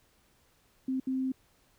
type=tone bursts at uneven times; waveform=sine; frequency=261.6 Hz; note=C4; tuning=in tune; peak=-28 dBFS; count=2; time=0.88-1 / 1.07-1.32 s; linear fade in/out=5 ms; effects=pink hiss -67 dBFS RMS until 1.78 s